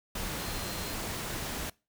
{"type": "tone in noise", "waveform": "sine", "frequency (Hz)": 4154, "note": "C8", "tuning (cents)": -13, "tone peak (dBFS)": -46, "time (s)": [0.39, 0.94], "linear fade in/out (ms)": 5, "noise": "pink", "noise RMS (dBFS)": -36, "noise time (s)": [0.15, 1.7], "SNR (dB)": -13, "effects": ["noise-tail reverb RT60 0.3 s tail -24 dB re dry"]}